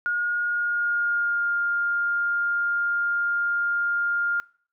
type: tone with pitch glide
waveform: sine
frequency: 1432 to 1405.8 Hz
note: F6 to F6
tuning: +43 to +11 cents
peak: -21 dBFS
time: 0.06-4.4 s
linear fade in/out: 0 ms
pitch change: -32 cents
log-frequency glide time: 0.44-1.57 s
effects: noise-tail reverb RT60 0.5 s tail -24 dB re dry